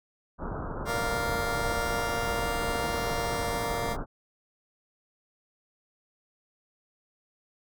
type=low-pass noise; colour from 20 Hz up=pink; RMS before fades=-34 dBFS; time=0.38-4.06 s; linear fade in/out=50 ms; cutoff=1500 Hz; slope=96 dB/octave
type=chord; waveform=20% pulse; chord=Bb major; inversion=none; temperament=just; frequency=466.2 / 582.7 / 699.2 Hz; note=Bb4 / D5 / F5; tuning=0 / -14 / +2 cents; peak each=-28 / -31 / -28 dBFS; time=0.85-3.97 s; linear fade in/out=50 ms
effects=none